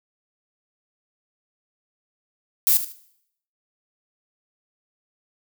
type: noise with echo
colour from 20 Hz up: violet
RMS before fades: -17 dBFS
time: 2.67-2.77 s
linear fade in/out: 0 ms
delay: 76 ms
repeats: 2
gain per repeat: -12 dB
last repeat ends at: 2.922 s
effects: noise-tail reverb RT60 0.7 s tail -17 dB re dry